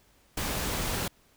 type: noise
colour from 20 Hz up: pink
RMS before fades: -31 dBFS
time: 0.37-1.08 s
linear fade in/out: 5 ms
effects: pink hiss -63 dBFS RMS until 1.36 s